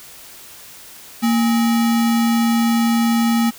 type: tone with sample-and-hold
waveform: sine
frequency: 230.8 Hz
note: A#3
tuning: 17 cents flat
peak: -13 dBFS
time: 1.22-3.51 s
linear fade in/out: 20 ms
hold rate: 1050 Hz
effects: white hiss -40 dBFS RMS until 3.58 s